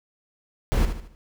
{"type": "noise with echo", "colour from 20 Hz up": "brown", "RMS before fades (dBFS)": -20, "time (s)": [0.72, 0.85], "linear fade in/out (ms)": 0, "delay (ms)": 75, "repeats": 4, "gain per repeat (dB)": -8, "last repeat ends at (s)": 1.15, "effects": []}